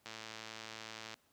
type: click train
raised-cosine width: 0.2 ms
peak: -28 dBFS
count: 121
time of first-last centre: 0.06-1.141 s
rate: 111 Hz
effects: pink hiss -72 dBFS RMS until 1.32 s + high-pass 100 Hz 12 dB/octave